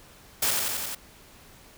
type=noise with echo; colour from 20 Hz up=white; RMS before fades=-24 dBFS; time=0.42-0.51 s; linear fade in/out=5 ms; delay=88 ms; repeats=5; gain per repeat=-2 dB; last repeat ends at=0.95 s; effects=pink hiss -52 dBFS RMS until 1.77 s